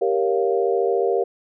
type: chord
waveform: sine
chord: G half-diminished seventh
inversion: none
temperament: equal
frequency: 392 / 466.2 / 554.4 / 698.5 Hz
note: G4 / Bb4 / Db5 / F5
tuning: 0 / 0 / 0 / 0 cents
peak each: -21 / -21 / -27 / -26 dBFS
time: 0.01-1.24 s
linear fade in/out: 10 ms
effects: none